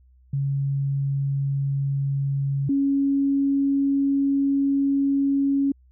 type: tone pair in turn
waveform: sine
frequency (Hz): 138.59 / 277.2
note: C#3 / C#4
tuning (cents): 0 / 0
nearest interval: octave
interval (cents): 1200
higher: second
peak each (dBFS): -21 / -18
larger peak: second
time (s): 0.33-2.69 / 2.69-5.72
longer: second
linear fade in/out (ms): 5
effects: added 63 Hz sine -52 dBFS peak until 5.91 s